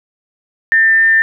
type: tone with frequency modulation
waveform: sine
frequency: 1799 Hz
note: A6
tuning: 38 cents sharp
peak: -7 dBFS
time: 0.72-1.22 s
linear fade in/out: 0 ms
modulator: 191 Hz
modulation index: 0.23
effects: none